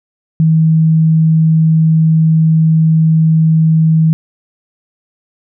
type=tone; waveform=sine; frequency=160 Hz; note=D#3; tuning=49 cents sharp; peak=-6 dBFS; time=0.4-4.13 s; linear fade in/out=0 ms; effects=none